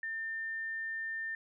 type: tone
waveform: sine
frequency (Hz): 1800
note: A6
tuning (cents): +39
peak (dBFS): -35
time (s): 0.03-1.35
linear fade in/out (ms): 2
effects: none